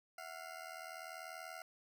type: ring-modulated tone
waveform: 20% pulse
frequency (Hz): 699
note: F5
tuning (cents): +1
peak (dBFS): -39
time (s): 0.18-1.62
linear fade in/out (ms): 2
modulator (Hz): 40.2
effects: none